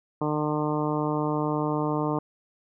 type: harmonic tone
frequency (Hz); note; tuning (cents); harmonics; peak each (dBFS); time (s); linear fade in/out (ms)
150.9; D3; +47; 1 / 2 / 3 / 4 / 5 / 6 / 7 / 8; -30 / -28 / -31 / -34 / -36 / -34 / -34 / -39; 0.21-2.19; 5
effects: none